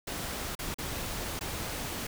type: noise with dropouts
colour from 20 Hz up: pink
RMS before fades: -36 dBFS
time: 0.07-2.07 s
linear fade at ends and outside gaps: 5 ms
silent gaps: 0.552-0.59 / 0.744-0.784 / 1.393-1.409 s
effects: none